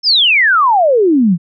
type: exponential sweep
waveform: sine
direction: down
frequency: 5410 to 160.4 Hz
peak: -7 dBFS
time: 0.03-1.38 s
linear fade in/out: 50 ms
effects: none